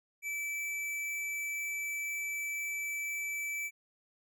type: tone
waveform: square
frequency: 2314 Hz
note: D7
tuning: 26 cents flat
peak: -35 dBFS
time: 0.22-3.71 s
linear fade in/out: 50 ms
effects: none